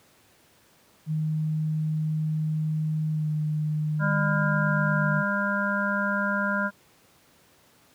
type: tone with pitch glide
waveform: sine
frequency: 155.56 to 152.89 Hz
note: D#3 to D#3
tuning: 0 to -30 cents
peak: -23 dBFS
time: 1.06-5.24 s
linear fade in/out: 50 ms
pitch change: -30 cents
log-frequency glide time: 3.1-3.3 s
type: harmonic tone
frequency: 201.1 Hz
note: G3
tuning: 44 cents sharp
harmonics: 1 / 3 / 5 / 7 / 8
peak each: -28 / -32 / -32 / -27 / -32 dBFS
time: 3.99-6.71 s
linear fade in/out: 50 ms
effects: pink hiss -59 dBFS RMS until 7.94 s + high-pass 100 Hz 12 dB/octave